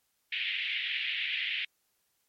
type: band-pass noise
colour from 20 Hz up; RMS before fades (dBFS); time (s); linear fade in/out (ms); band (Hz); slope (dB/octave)
pink; -33; 0.32-1.65; 5; 2000 to 3400; 48
effects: white hiss -75 dBFS RMS until 2.28 s + MP3 64 kbps